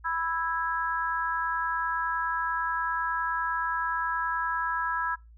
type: chord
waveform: sine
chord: E major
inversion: second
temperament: just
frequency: 988.9 / 1318.5 / 1648.1 Hz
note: B5 / E6 / G#6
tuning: +2 / 0 / -14 cents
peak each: -31 dBFS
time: 0.04-5.16 s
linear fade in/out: 20 ms
effects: noise-tail reverb RT60 0.2 s tail -20 dB re dry + added 57 Hz sine -49 dBFS peak until 5.37 s